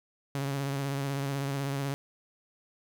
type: tone with vibrato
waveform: sawtooth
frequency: 138.7 Hz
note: C#3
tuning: 1 cent sharp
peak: -26 dBFS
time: 0.35-1.94 s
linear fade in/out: 0 ms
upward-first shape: triangle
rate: 16 Hz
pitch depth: 43 cents each way
effects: 10-bit